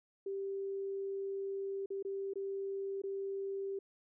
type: tone with dropouts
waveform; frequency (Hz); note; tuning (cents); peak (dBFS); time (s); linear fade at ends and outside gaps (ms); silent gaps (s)
sine; 392; G4; 0; -36; 0.26-3.79; 5; 1.86-1.903 / 2.027-2.049 / 2.336-2.356 / 3.019-3.036
effects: none